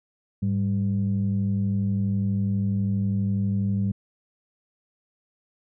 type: tone pair together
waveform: sine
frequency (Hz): 104.06 / 196.3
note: G#2 / G3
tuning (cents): +4 / +3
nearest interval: major seventh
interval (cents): 1099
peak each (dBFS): -23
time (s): 0.42-3.92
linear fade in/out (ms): 10
effects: tanh soft clip ceiling -16 dBFS